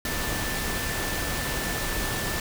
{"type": "tone in noise", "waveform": "sine", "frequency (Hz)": 1767, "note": "A6", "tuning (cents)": 7, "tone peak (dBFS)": -35, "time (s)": [0.05, 2.4], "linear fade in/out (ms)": 2, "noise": "pink", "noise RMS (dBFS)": -29, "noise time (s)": [0.05, 2.4], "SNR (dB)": -9, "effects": []}